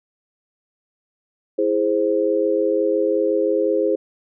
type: chord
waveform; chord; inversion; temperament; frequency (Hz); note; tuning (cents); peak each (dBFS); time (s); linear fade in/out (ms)
sine; E augmented; none; equal; 329.6 / 415.3 / 523.3; E4 / G#4 / B#4; 0 / 0 / 0; -22 / -20 / -20; 1.58-3.96; 10
effects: none